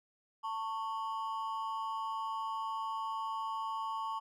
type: ring-modulated tone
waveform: triangle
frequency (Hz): 1000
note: B5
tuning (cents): +21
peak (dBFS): -30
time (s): 0.43-4.2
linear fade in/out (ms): 20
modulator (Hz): 107
effects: none